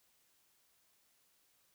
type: silence
effects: white hiss -73 dBFS RMS until 1.74 s